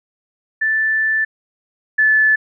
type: tone pair in turn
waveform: sine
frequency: 1760 / 1737.8 Hz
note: A6 / A6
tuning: 0 / -22 cents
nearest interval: unison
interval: 22 cents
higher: first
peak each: -14 / -10 dBFS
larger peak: second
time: 0.61-1.25 / 1.98-2.36 s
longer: first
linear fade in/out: 10 ms
effects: none